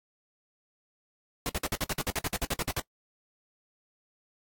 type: noise bursts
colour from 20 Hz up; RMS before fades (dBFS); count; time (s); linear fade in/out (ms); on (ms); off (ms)
pink; -30; 16; 1.46-2.797; 0; 32; 55
effects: noise-tail reverb RT60 0.1 s tail -21 dB re dry + AAC 64 kbps